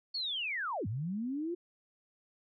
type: linear two-way sweep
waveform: sine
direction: down then up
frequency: 4492 to 94.5 to 358.1 Hz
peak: -33 dBFS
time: 0.14-1.55 s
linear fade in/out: 10 ms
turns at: 0.87 s
effects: none